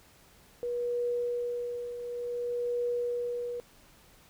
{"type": "tone with tremolo", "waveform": "sine", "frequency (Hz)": 482.7, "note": "B4", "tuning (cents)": -40, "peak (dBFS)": -27, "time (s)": [0.63, 3.6], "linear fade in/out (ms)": 0, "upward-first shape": "triangle", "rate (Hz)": 0.56, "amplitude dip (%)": 65, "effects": ["pink hiss -59 dBFS RMS until 4.29 s"]}